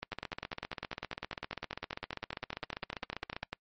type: two click trains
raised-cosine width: 0.3 ms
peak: -20 / -21 dBFS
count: 36 / 51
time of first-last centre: 0.03-3.53 / 0.12-3.431 s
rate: 10 / 15.1 Hz
effects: noise-tail reverb RT60 0.1 s tail -24 dB re dry + MP3 32 kbps